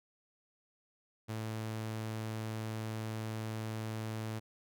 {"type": "tone", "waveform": "sawtooth", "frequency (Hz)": 110, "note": "A2", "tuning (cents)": 0, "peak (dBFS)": -33, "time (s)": [1.28, 4.4], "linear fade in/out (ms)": 20, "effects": []}